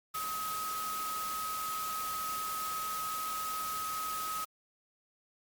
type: tone in noise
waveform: sine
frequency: 1270 Hz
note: D#6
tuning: 35 cents sharp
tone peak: -35 dBFS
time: 0.14-4.45 s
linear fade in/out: 10 ms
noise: white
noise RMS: -41 dBFS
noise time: 0.14-4.45 s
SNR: +3 dB
effects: Opus 48 kbps